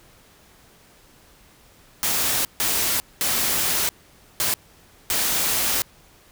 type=noise bursts at uneven times; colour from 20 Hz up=white; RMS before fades=-22 dBFS; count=5; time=2.03-2.45 / 2.6-3 / 3.21-3.89 / 4.4-4.54 / 5.1-5.82 s; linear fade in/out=0 ms; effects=pink hiss -53 dBFS RMS until 6.31 s